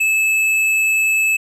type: tone with tanh clipping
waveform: triangle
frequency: 2609 Hz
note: E7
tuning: 18 cents flat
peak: -15 dBFS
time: 0-1.37 s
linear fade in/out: 10 ms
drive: 15 dB
effects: resampled to 32000 Hz